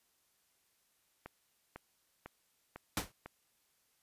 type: click train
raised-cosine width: 0.5 ms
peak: -30 dBFS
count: 5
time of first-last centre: 1.26-3.26 s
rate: 2 Hz
type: noise with exponential decay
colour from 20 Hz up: pink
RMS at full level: -30 dBFS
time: 2.97-3.12 s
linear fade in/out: 2 ms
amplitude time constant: 32 ms
effects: white hiss -75 dBFS RMS until 4.02 s + resampled to 32000 Hz